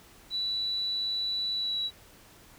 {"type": "tone with pitch glide", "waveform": "sine", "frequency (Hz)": [3951, 3910], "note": ["B7", "B7"], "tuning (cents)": [0, -18], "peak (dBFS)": -28, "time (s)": [0.3, 1.91], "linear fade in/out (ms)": 50, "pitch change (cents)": -18, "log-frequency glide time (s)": [1.54, 1.79], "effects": ["pink hiss -55 dBFS RMS until 2.58 s"]}